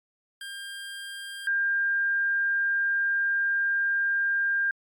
25% pulse / sine tone pair in turn, 1600 / 1600 Hz, G6 / G6, +35 / +35 cents, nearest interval unison, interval 0 cents, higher neither, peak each -32 / -22 dBFS, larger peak second, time 0.41-1.47 / 1.47-4.71 s, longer second, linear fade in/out 2 ms, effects MP3 64 kbps

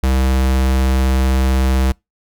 square tone, 65.41 Hz, C2, in tune, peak -13 dBFS, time 0.03-1.92 s, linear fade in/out 5 ms, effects noise-tail reverb RT60 0.2 s tail -26 dB re dry

